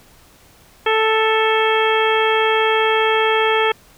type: harmonic tone with a mistuned harmonic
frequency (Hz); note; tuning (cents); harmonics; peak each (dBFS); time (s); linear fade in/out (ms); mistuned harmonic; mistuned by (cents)
440; A4; 0; 1 / 2 / 3 / 4 / 5 / 6 / 7; -17 / -20 / -22 / -23 / -24 / -25 / -25; 0.86-3.72; 5; 7; +85
effects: pink hiss -49 dBFS RMS until 3.97 s